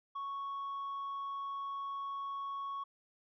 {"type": "tone with tanh clipping", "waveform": "sine", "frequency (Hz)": 1108.7, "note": "C#6", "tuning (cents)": 0, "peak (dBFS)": -38, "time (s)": [0.15, 2.84], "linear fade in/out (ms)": 10, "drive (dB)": 1, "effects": []}